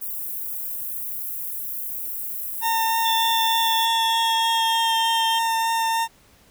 white high-pass noise, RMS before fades -30 dBFS, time 0.01-3.86 s, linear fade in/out 10 ms, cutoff 12000 Hz, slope 24 dB/octave
40% pulse tone with vibrato, 908 Hz, A#5, 46 cents flat, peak -19 dBFS, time 2.61-6.08 s, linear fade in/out 50 ms, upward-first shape triangle, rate 3.3 Hz, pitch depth 11 cents each way
sine tone with pitch glide, 3520 to 3172 Hz, A7 to G7, 0 to +20 cents, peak -23 dBFS, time 3.05-5.39 s, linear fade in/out 5 ms, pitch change -180 cents, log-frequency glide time 3.46-5 s
effects pink hiss -55 dBFS RMS until 6.5 s

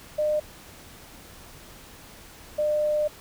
sine tone pair in turn, 605 / 601.6 Hz, D#5 / D5, -49 / +42 cents, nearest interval unison, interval 9 cents, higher first, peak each -21 dBFS, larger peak neither, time 0.18-0.4 / 2.58-3.08 s, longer second, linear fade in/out 10 ms, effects pink hiss -47 dBFS RMS until 3.2 s

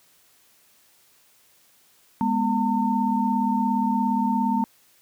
sine tone cluster, 207.4 / 244.6 / 906 Hz, G#3 / B3 / A#5, -2 / -16 / -50 cents, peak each -24 dBFS, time 2.21-4.64 s, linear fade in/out 0 ms, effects white hiss -59 dBFS RMS until 5.01 s + high-pass 80 Hz 12 dB/octave

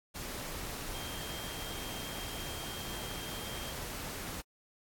sine tone in noise, 3196 Hz, G7, 33 cents sharp, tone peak -46 dBFS, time 0.93-3.73 s, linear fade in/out 20 ms, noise pink, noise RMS -41 dBFS, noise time 0.14-4.42 s, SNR -8 dB, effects AAC 64 kbps

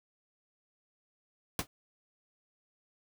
pink noise with exponential decay, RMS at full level -27 dBFS, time 1.59-1.67 s, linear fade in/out 1 ms, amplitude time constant 16 ms, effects none

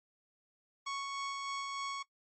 sawtooth tone with tremolo, 1108.7 Hz, C#6, in tune, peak -32 dBFS, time 0.86-2.03 s, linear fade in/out 10 ms, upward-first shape sine, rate 3.3 Hz, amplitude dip 25%, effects noise-tail reverb RT60 0.1 s tail -20 dB re dry + MP3 32 kbps

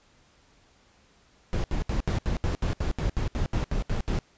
brown noise bursts, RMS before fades -26 dBFS, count 15, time 1.53-4.188 s, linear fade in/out 0 ms, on 110 ms, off 72 ms, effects pink hiss -61 dBFS RMS until 4.37 s + resampled to 16000 Hz

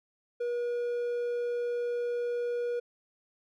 triangle tone, 480.8 Hz, B4, 46 cents flat, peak -27 dBFS, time 0.4-2.8 s, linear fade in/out 10 ms, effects none

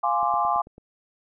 sine chord, D half-diminished seventh, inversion first, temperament equal, 698.5 / 830.6 / 1046.5 / 1174.7 Hz, F5 / Ab5 / C6 / D6, 0 / 0 / 0 / 0 cents, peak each -26 / -25 / -26 / -26 dBFS, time 0.03-0.62 s, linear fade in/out 10 ms
click train, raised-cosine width 2 ms, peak -31 dBFS, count 6, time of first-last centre 0.23-0.781 s, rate 9.08 Hz
effects none

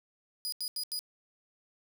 sawtooth tone bursts, 4930 Hz, D#8, 17 cents flat, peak -30 dBFS, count 4, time 0.45-0.991 s, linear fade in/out 0 ms, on 73 ms, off 83 ms, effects none

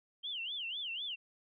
sine tone with vibrato, 3078 Hz, G7, 32 cents flat, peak -37 dBFS, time 0.23-1.16 s, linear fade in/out 20 ms, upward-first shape sine, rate 4 Hz, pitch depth 240 cents each way, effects none

